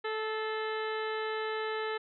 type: harmonic tone with a mistuned harmonic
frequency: 436.9 Hz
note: A4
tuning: 12 cents flat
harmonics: 1 / 2 / 3 / 4 / 5 / 6 / 7 / 8 / 9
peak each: -34 / -40 / -40 / -40 / -45 / -50 / -48 / -52 / -48 dBFS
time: 0.04-1.98 s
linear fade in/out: 10 ms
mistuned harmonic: 5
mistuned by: -54 cents
effects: none